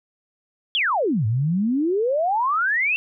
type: exponential two-way sweep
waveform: sine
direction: down then up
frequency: 3491 to 103.83 to 2735 Hz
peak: -18 dBFS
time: 0.75-2.96 s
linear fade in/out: 0 ms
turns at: 1.26 s
effects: none